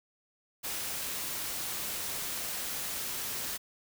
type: noise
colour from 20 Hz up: white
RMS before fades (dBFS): -36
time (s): 0.63-3.58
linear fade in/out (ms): 20
effects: none